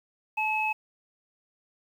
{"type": "tone pair together", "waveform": "sine", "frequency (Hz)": [866, 2577], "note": ["A5", "E7"], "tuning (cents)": [-28, -40], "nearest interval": "octave + perfect fifth", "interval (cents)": 1888, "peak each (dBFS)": [-28, -27], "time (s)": [0.37, 0.73], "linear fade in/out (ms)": 10, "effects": ["9-bit"]}